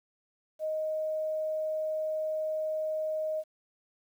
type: tone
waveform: sine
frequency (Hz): 624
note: D#5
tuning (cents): +5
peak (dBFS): -29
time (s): 0.59-3.44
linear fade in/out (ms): 50
effects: 10-bit